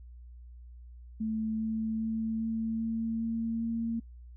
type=tone with pitch steps; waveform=sine; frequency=219.7 / 221.2 / 222.8 / 224.3 / 225.9 / 227.4 / 229 Hz; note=A3 / A3 / A3 / A3 / A3 / A#3 / A#3; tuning=-2 / +9 / +22 / +34 / +46 / -43 / -31 cents; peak=-29 dBFS; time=1.2-4 s; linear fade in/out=10 ms; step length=400 ms; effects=noise-tail reverb RT60 0.1 s tail -26 dB re dry + added 60 Hz sine -46 dBFS peak until 4.36 s